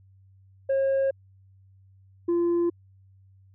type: tone pair in turn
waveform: sine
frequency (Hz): 541 / 343.9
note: C#5 / F4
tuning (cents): -42 / -27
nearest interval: minor sixth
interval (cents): 785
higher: first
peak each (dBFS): -18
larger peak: neither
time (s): 0.69-1.11 / 2.28-2.7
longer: neither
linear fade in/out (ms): 10
effects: tanh soft clip ceiling -20 dBFS + added 96 Hz sine -53 dBFS peak until 3.54 s